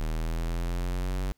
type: linear sweep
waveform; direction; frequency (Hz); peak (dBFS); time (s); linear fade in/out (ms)
square; up; 38.89 to 47.28; -28; 0-1.32; 0
effects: pink hiss -72 dBFS RMS until 1.37 s